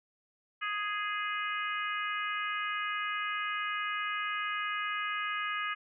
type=harmonic tone; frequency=415.3 Hz; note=G#4; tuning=in tune; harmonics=3 / 4 / 5 / 6 / 7; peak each=-35 / -37 / -39 / -41 / -42 dBFS; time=0.61-5.75 s; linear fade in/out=20 ms; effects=none